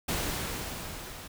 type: noise with level ramp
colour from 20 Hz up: pink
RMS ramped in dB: -30 to -44 dBFS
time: 0.08-1.28 s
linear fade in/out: 10 ms
effects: none